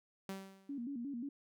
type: tone with exponential decay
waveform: sawtooth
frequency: 193.2 Hz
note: G3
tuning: 25 cents flat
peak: -35 dBFS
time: 0.29-0.85 s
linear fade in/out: 2 ms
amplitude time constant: 120 ms
type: tone with vibrato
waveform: sine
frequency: 258.1 Hz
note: C4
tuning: 23 cents flat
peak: -39 dBFS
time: 0.69-1.29 s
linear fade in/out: 5 ms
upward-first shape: square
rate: 5.6 Hz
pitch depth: 150 cents each way
effects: none